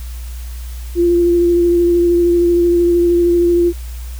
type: tone with vibrato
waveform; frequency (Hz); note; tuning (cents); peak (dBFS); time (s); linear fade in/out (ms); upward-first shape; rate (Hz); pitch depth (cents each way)
sine; 346.3; F4; -15; -9; 0.95-3.73; 50; triangle; 13; 18
effects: added 60 Hz sine -24 dBFS peak until 4.19 s + white hiss -40 dBFS RMS until 4.19 s